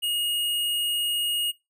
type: tone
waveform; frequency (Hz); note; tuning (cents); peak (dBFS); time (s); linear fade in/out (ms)
square; 2869; F7; +46; -24; 0.02-1.52; 20
effects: noise-tail reverb RT60 0.2 s tail -18 dB re dry